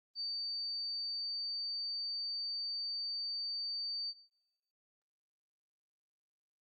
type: tone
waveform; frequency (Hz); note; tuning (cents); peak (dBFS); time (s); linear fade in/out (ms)
sine; 4600; D8; -37; -36; 0.15-4.14; 50
effects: noise-tail reverb RT60 0.9 s tail -18 dB re dry + Opus 32 kbps